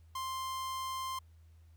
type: tone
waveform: 45% pulse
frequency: 1050 Hz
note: C6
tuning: 6 cents sharp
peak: -36 dBFS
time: 0.15-1.19 s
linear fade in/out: 5 ms
effects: added 81 Hz sine -56 dBFS peak until 1.76 s + pink hiss -75 dBFS RMS until 1.76 s